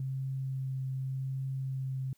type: tone with vibrato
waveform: sine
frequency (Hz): 132.8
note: C3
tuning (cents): +26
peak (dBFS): -32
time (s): 0-2.13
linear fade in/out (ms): 2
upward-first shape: triangle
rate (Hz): 0.86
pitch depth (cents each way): 12
effects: white hiss -71 dBFS RMS until 2.17 s